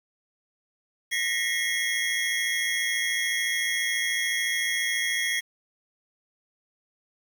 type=tone cluster; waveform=square; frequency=1860 / 1974 / 2142 / 3301 Hz; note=A#6 / B6 / C7 / G#7; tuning=-4 / -1 / +40 / -11 cents; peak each=-31 dBFS; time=1.11-5.41 s; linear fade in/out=20 ms; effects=8-bit